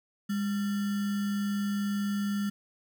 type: tone with sample-and-hold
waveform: sine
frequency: 202.9 Hz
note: G#3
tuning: 40 cents flat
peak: -27 dBFS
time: 0.29-2.5 s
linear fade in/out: 10 ms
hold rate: 1575 Hz
effects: none